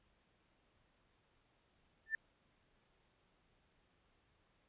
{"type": "tone with exponential growth", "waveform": "sine", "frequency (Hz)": 1778, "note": "A6", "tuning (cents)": 18, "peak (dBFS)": -30, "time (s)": [2.06, 2.15], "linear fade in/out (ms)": 2, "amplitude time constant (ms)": 18, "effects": ["pink hiss -75 dBFS RMS until 4.68 s", "resampled to 8000 Hz"]}